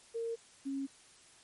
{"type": "tone pair in turn", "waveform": "sine", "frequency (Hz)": [460, 273.5], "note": ["A#4", "C#4"], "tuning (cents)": [-23, -23], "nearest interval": "major sixth", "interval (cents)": 900, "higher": "first", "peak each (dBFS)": [-34, -34], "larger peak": "neither", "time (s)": [[0.14, 0.36], [0.65, 0.87]], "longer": "neither", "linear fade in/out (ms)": 20, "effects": ["white hiss -60 dBFS RMS until 1.43 s", "MP3 48 kbps"]}